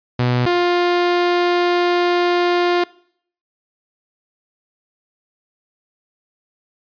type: tone pair in turn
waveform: sawtooth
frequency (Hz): 123.47 / 351.9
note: B2 / F4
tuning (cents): 0 / +13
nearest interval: octave + tritone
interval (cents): 1813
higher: second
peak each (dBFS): -11 / -10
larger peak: second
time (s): 0.19-0.46 / 0.46-2.84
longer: second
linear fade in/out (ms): 5
effects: noise-tail reverb RT60 0.6 s tail -22 dB re dry + resampled to 11025 Hz